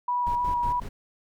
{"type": "tone with vibrato", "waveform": "sine", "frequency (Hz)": 971, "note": "B5", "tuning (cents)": -30, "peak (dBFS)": -23, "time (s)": [0.08, 0.8], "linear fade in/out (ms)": 5, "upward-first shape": "square", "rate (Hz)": 3.2, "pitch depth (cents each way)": 14}
{"type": "noise with tremolo", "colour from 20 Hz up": "brown", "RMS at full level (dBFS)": -33, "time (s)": [0.26, 0.89], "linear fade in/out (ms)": 10, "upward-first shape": "square", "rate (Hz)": 5.4, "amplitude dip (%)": 75}
{"effects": []}